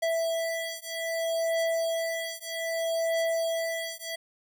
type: beating tone pair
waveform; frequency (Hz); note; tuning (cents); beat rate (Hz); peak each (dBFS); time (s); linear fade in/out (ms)
square; 659.3 / 659.93; E5 / E5; 0 / +2; 0.63; -31; 0.02-4.16; 10
effects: none